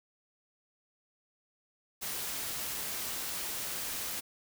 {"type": "noise", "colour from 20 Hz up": "white", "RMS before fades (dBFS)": -37, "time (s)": [2.01, 4.21], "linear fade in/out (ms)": 20, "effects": []}